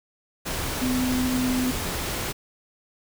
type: tone in noise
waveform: sine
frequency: 253.7 Hz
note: B3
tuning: 47 cents sharp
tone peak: -22 dBFS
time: 0.81-1.72 s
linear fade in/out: 20 ms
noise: pink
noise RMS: -29 dBFS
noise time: 0.45-2.33 s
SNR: +4 dB
effects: none